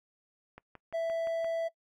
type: click train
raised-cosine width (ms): 0.5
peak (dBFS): -32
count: 6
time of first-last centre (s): 0.58-1.445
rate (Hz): 5.78
type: tone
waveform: triangle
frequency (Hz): 661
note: E5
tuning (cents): +5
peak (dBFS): -27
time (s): 0.93-1.69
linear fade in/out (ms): 20
effects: noise-tail reverb RT60 0.1 s tail -22 dB re dry